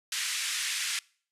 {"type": "band-pass noise", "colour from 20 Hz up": "pink", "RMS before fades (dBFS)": -32, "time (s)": [0.12, 0.99], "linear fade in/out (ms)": 2, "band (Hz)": [1800, 10000], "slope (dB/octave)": 24, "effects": ["noise-tail reverb RT60 0.5 s tail -25 dB re dry", "resampled to 32000 Hz"]}